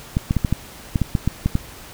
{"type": "clicks", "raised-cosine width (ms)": 5, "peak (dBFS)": -5, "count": 11, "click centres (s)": [0.169, 0.309, 0.367, 0.448, 0.526, 0.958, 1.017, 1.152, 1.276, 1.46, 1.554], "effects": ["pink hiss -40 dBFS RMS until 1.93 s"]}